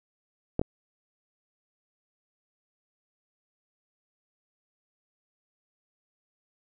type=clicks; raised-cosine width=2 ms; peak=-12 / -14 dBFS; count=2; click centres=0.594 / 0.615 s; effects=none